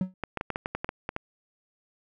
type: tone with exponential decay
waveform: triangle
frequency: 185.8 Hz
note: F#3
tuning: 7 cents sharp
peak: -19 dBFS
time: 0.01-0.14 s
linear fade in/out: 2 ms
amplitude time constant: 27 ms
type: clicks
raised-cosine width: 0.5 ms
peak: -15 dBFS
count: 11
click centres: 0.237 / 0.373 / 0.411 / 0.503 / 0.559 / 0.659 / 0.75 / 0.845 / 0.891 / 1.091 / 1.164 s
effects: none